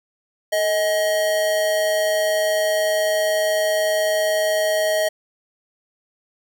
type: tone with amplitude modulation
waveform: square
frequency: 631 Hz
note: D#5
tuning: 24 cents sharp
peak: -16 dBFS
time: 0.52-5.09 s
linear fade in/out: 10 ms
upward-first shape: sine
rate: 190 Hz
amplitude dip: 45%
effects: none